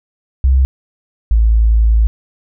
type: tone pair in turn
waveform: sine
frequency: 65.6 / 55.31 Hz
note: C2 / A1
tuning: +5 / +10 cents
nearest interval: minor third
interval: 295 cents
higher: first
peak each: -7 dBFS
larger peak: neither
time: 0.44-0.65 / 1.31-2.07 s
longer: second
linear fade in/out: 0 ms
effects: none